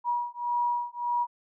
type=beating tone pair; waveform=sine; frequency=961 / 962.7 Hz; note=B5 / B5; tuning=-48 / -45 cents; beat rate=1.7 Hz; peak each=-29 dBFS; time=0.04-1.27 s; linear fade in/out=50 ms; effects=none